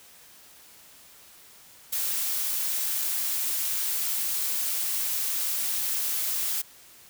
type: noise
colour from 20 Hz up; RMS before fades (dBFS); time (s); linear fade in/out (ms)
blue; -28; 1.92-6.62; 10
effects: white hiss -52 dBFS RMS until 7.09 s

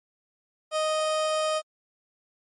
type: tone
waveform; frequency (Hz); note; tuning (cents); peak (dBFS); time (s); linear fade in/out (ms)
30% pulse; 622.3; D#5; 0; -21; 0.71-1.62; 50
effects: MP3 48 kbps

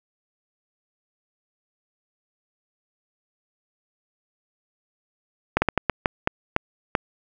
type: slowing click train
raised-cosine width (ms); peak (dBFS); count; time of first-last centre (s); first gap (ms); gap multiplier
0.5; -3; 9; 5.57-6.952; 50; 1.34
effects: none

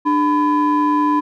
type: ring-modulated tone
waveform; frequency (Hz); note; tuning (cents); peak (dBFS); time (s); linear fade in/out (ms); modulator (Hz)
triangle; 352.5; F4; +16; -8; 0.05-1.21; 20; 650
effects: none

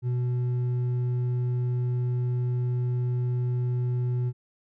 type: tone with hard clipping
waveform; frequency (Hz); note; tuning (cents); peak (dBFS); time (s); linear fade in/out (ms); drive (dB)
sine; 123.5; B2; 0; -25; 0.02-4.33; 50; 4
effects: none

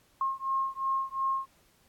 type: beating tone pair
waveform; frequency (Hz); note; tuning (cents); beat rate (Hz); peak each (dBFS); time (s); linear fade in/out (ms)
sine; 1072 / 1074.8; C6 / C6; +42 / +46; 2.8; -31; 0.21-1.46; 2
effects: pink hiss -65 dBFS RMS until 1.88 s + AAC 64 kbps

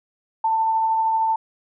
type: tone with tremolo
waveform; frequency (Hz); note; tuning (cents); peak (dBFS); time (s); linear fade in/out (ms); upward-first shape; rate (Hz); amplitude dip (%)
sine; 891; A5; +22; -16; 0.44-1.36; 5; triangle; 13; 25
effects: none

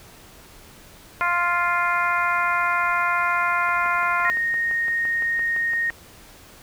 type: harmonic tone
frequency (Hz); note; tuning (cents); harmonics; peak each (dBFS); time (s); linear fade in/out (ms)
349.2; F4; 0; 2 / 3 / 4 / 5 / 6 / 7; -29 / -23 / -23 / -31 / -27 / -32; 1.21-4.3; 0
type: click train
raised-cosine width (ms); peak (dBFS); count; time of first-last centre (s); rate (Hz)
0.5; -21; 14; 3.69-5.905; 5.87
type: tone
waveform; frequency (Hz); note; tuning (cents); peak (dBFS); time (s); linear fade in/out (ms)
sine; 1857; A#6; -7; -20; 4.25-5.9; 0
effects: pink hiss -47 dBFS RMS until 6.62 s

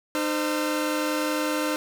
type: tone cluster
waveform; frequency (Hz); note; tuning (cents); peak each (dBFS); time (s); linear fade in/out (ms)
sawtooth; 304.2 / 517 / 1358; D#4 / C5 / F6; -39 / -21 / -49; -22 / -25 / -30; 0.15-1.76; 0
effects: none

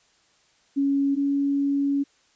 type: tone pair in turn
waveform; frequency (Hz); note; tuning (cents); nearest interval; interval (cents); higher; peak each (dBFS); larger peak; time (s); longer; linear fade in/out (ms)
sine; 278.2 / 280.5; C#4 / C#4; +6 / +21; unison; 15; second; -19 / -20; first; 0.76-1.16 / 1.16-2.04; second; 20
effects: white hiss -62 dBFS RMS until 2.35 s + resampled to 16000 Hz

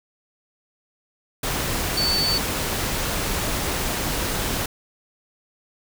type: tone in noise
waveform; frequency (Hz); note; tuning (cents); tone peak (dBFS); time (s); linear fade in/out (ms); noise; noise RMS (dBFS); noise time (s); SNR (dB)
sine; 4506; C#8; +28; -20; 1.97-2.38; 5; pink; -25; 1.43-4.66; +2
effects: none

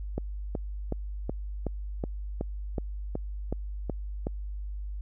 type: click train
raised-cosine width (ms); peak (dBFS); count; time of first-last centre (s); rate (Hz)
2; -17; 12; 0.18-4.269; 2.69
effects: added 50 Hz sine -33 dBFS peak until 5.01 s

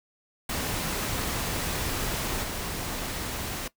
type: noise with level steps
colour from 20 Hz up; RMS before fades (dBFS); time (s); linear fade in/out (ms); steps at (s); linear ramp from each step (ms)
pink; -30 / -33; 0.49-3.68; 5; 2.42; 20
effects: noise-tail reverb RT60 0.1 s tail -19 dB re dry

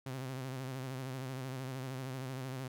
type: tone with vibrato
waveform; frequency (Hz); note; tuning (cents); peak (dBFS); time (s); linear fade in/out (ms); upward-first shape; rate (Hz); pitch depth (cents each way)
sawtooth; 130.81; C3; 0; -35; 0.06-2.68; 5; sine; 13; 61
effects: none

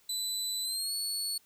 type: tone with pitch glide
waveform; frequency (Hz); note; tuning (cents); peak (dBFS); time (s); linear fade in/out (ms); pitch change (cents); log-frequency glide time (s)
25% pulse; 3997 to 4409; B7 to C#8; +20 to -10; -27; 0.09-1.38; 5; +170; 0.62-0.94
effects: white hiss -65 dBFS RMS until 1.45 s

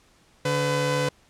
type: tone pair together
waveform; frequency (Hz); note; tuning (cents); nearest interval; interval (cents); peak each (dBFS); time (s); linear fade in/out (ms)
sawtooth; 144.45 / 503; D3 / B4; -28 / +32; octave + minor seventh; 2160; -22 / -20; 0.45-1.09; 5
effects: pink hiss -59 dBFS RMS until 1.29 s + low-pass 9000 Hz 12 dB/octave

